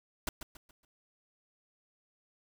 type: noise with echo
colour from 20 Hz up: pink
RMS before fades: -34 dBFS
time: 0.27-0.29 s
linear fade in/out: 2 ms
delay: 140 ms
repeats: 4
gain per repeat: -9 dB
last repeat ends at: 0.85 s
effects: none